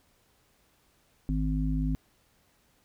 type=harmonic tone; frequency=51.91 Hz; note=G#1; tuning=in tune; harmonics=1 / 3 / 5; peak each=-28 / -31 / -31 dBFS; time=1.29-1.95 s; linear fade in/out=0 ms; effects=pink hiss -67 dBFS RMS until 2.84 s